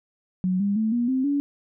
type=tone with pitch steps; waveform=sine; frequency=184.5 / 201.2 / 219.4 / 239.3 / 260.9 / 284.5 Hz; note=F#3 / G3 / A3 / A#3 / C4 / C#4; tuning=-5 / +45 / -5 / +46 / -5 / +45 cents; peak=-20 dBFS; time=0.44-1.4 s; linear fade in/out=0 ms; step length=160 ms; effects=none